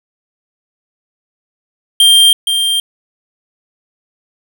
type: tone with echo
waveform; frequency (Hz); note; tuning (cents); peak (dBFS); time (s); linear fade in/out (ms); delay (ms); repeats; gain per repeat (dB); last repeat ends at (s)
square; 3181; G7; +25; -5; 2-2.33; 2; 470; 1; -7; 2.8
effects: none